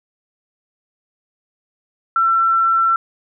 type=tone; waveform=sine; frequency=1346 Hz; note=E6; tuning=36 cents sharp; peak=-12 dBFS; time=2.16-2.96 s; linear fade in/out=2 ms; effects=none